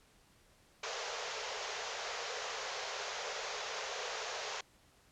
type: band-pass noise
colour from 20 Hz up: pink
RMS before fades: -41 dBFS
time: 0.83-4.61 s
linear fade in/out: 5 ms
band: 410 to 7000 Hz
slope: 96 dB/octave
effects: pink hiss -66 dBFS RMS until 5.11 s + low-pass 11000 Hz 12 dB/octave